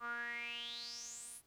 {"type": "tone with band-pass filter sweep", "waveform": "sawtooth", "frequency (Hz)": 237, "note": "A#3", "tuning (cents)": 29, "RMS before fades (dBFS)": -45, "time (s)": [0, 1.42], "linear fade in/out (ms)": 50, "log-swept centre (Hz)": [1200, 11000], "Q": 9.7, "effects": ["pink hiss -73 dBFS RMS until 1.46 s"]}